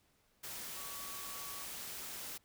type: tone in noise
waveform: sine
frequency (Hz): 1133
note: C#6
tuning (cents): +37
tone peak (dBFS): -52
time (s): 0.76-1.64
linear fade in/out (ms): 10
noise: white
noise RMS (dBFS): -45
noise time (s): 0.43-2.38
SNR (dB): -10
effects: pink hiss -73 dBFS RMS until 2.44 s